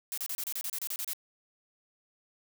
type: noise bursts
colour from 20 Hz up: blue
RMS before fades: -35 dBFS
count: 12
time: 0.12-1.133 s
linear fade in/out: 0 ms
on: 56 ms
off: 31 ms
effects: none